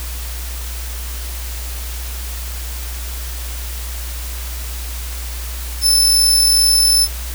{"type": "tone with amplitude modulation", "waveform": "25% pulse", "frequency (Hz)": 5274, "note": "E8", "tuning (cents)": 0, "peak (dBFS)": -4, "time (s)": [5.81, 7.08], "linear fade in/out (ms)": 50, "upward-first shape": "sine", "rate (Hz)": 42.4, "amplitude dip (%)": 30, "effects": ["added 60 Hz sine -24 dBFS peak until 7.34 s", "white hiss -31 dBFS RMS until 7.34 s"]}